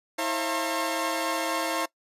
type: tone cluster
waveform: sawtooth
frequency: 323.4 / 536 / 683 / 906 / 1076 Hz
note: E4 / C5 / F5 / A#5 / C6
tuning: -33 / +42 / -39 / -50 / +48 cents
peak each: -29 dBFS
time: 0.18-1.86 s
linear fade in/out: 10 ms
effects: noise-tail reverb RT60 0.1 s tail -21 dB re dry + resampled to 32000 Hz